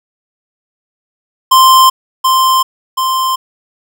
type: tone with echo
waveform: square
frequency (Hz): 1045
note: C6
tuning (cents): -2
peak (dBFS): -4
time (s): 1.51-1.9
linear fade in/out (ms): 10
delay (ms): 730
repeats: 2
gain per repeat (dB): -4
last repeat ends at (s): 3.36
effects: none